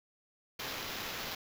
white noise with sample-and-hold, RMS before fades -40 dBFS, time 0.59-1.35 s, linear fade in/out 5 ms, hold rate 8820 Hz, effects none

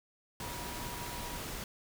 sine tone in noise, 962 Hz, B5, 46 cents flat, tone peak -46 dBFS, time 0.41-1.38 s, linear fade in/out 2 ms, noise pink, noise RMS -41 dBFS, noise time 0.4-1.64 s, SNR -8 dB, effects none

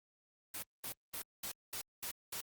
white noise bursts, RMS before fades -42 dBFS, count 7, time 0.54-2.409 s, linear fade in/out 5 ms, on 87 ms, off 210 ms, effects Opus 32 kbps

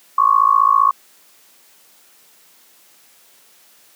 sine tone with amplitude modulation, 1108.7 Hz, C#6, in tune, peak -6 dBFS, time 0.18-0.91 s, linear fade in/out 5 ms, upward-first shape sine, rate 55.2 Hz, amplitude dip 95%, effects white hiss -51 dBFS RMS until 3.95 s + high-pass 200 Hz 12 dB/octave

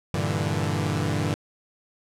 sawtooth chord, E half-diminished seventh, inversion first, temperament equal, 98 / 116.54 / 146.83 / 164.81 Hz, G2 / Bb2 / D3 / E3, 0 / 0 / 0 / 0 cents, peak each -24 / -27 / -24 / -26 dBFS, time 0.14-1.34 s, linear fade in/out 0 ms, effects low-pass 10000 Hz 12 dB/octave

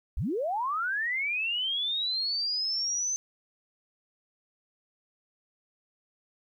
sine linear sweep, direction up, 35.27 to 6200 Hz, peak -27 dBFS, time 0.17-3.16 s, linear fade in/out 0 ms, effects 11-bit

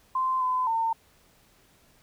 sine tone with pitch steps, 1038 / 1016 / 906 Hz, C6 / B5 / A#5, -14 / +49 / -50 cents, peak -23 dBFS, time 0.15-0.93 s, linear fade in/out 5 ms, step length 260 ms, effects pink hiss -61 dBFS RMS until 2.02 s

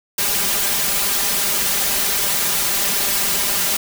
white noise with comb filter, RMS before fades -19 dBFS, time 0.18-3.77 s, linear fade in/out 5 ms, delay 5 ms, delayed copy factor +0.9, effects none

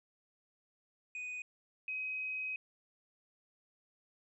triangle / sine tone pair in turn, 2489 / 2528 Hz, D#7 / D#7, 0 / +27 cents, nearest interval unison, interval 27 cents, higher second, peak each -38 / -36 dBFS, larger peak second, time 1.15-1.42 / 1.88-2.56 s, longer second, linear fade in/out 2 ms, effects resampled to 24000 Hz

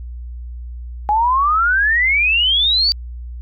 sine exponential sweep, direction up, 823 to 4666 Hz, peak -12 dBFS, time 1.09-2.92 s, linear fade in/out 0 ms, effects added 60 Hz sine -27 dBFS peak until 3.41 s

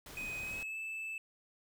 pink noise, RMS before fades -49 dBFS, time 0.06-0.63 s, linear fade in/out 2 ms
triangle tone with pitch glide, 2508 to 2630 Hz, D#7 to E7, +13 to -5 cents, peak -37 dBFS, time 0.17-1.18 s, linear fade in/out 2 ms, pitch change +82 cents, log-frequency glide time 0.4-0.77 s
effects none

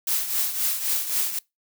blue noise with tremolo, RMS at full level -22 dBFS, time 0.07-1.39 s, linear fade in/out 5 ms, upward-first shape triangle, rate 3.8 Hz, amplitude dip 70%, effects noise-tail reverb RT60 0.2 s tail -24 dB re dry

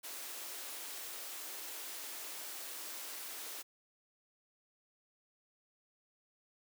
white high-pass noise, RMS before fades -45 dBFS, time 0.03-3.63 s, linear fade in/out 20 ms, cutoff 270 Hz, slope 48 dB/octave, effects none

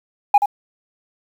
sine tone with echo, 817 Hz, G#5, 29 cents flat, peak -4 dBFS, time 0.34-0.38 s, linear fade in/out 5 ms, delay 79 ms, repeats 1, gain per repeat -9 dB, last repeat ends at 0.459 s, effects tanh soft clip ceiling -6 dBFS + 7-bit

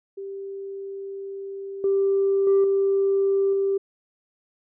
sine tone with level steps, 392.6 Hz, G4, 3 cents sharp, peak -31 / -17 / -13 / -17 / -19 dBFS, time 0.17-3.78 s, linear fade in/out 10 ms, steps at 1.84 / 2.47 / 2.64 / 3.53 s, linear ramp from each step 2 ms, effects tanh soft clip ceiling -13 dBFS

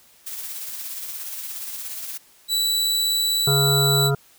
blue noise with tremolo, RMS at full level -31 dBFS, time 0.26-2.18 s, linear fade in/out 10 ms, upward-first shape sine, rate 17 Hz, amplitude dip 35%
sawtooth tone, 3947 Hz, B7, 2 cents flat, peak -16 dBFS, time 2.48-4.11 s, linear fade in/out 50 ms
harmonic tone, 138.9 Hz, C#3, 4 cents sharp, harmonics 1 / 3 / 5 / 7 / 9 / 10, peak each -19 / -24 / -30 / -36 / -35 / -30 dBFS, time 3.47-4.15 s, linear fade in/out 5 ms
effects white hiss -54 dBFS RMS until 4.38 s

